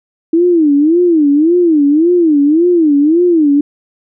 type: tone with vibrato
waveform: sine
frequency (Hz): 317.9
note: D#4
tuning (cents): +37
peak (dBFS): -6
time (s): 0.33-3.61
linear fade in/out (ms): 5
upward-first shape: sine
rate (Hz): 1.8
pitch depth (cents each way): 200
effects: none